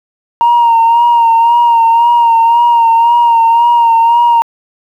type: tone with vibrato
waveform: sine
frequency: 932.3 Hz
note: A#5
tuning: in tune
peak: -3 dBFS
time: 0.41-4.42 s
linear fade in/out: 0 ms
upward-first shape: sine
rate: 1.9 Hz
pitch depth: 37 cents each way
effects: tanh soft clip ceiling -2 dBFS + 7-bit